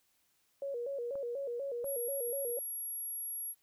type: tone with vibrato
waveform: sine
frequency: 515 Hz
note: C5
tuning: 28 cents flat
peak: -35 dBFS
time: 0.62-2.59 s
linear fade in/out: 2 ms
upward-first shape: square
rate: 4.1 Hz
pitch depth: 130 cents each way
type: clicks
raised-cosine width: 1 ms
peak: -37 dBFS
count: 2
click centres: 1.155 / 1.844 s
type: tone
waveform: sine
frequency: 11270 Hz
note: F9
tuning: 15 cents sharp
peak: -37 dBFS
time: 1.84-3.55 s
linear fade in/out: 50 ms
effects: white hiss -74 dBFS RMS until 3.62 s